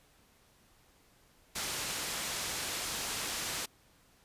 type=low-pass noise; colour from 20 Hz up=white; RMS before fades=-37 dBFS; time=1.55-3.66 s; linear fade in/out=10 ms; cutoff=8200 Hz; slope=12 dB/octave; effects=pink hiss -65 dBFS RMS until 4.24 s + resampled to 32000 Hz